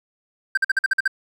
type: tone bursts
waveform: triangle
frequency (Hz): 1568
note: G6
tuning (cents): 0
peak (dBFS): -13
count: 8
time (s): 0.55-1.078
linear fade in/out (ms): 5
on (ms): 24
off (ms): 48
effects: none